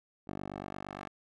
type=tone with band-pass filter sweep; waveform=10% pulse; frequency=48.66 Hz; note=G1; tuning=12 cents flat; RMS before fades=-42 dBFS; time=0.27-1.09 s; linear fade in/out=20 ms; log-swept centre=400 to 1200 Hz; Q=0.78; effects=none